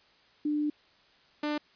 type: tone pair in turn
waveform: sine / sawtooth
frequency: 297.9 / 297.9 Hz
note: D4 / D4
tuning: +25 / +25 cents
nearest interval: unison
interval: 0 cents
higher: neither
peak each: -26 / -25 dBFS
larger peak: second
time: 0.45-0.7 / 1.43-1.58 s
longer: first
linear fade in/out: 5 ms
effects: white hiss -62 dBFS RMS until 1.75 s + resampled to 11025 Hz